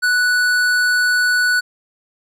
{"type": "tone with tanh clipping", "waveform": "sine", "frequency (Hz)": 1480, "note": "F#6", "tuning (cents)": 0, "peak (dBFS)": -15, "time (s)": [0.02, 1.61], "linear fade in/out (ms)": 20, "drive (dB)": 15, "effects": []}